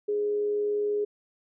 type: tone with amplitude modulation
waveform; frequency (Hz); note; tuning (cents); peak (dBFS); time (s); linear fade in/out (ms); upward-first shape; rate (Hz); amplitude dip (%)
sine; 415.3; G#4; 0; -23; 0.08-1.05; 10; sine; 112; 25
effects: none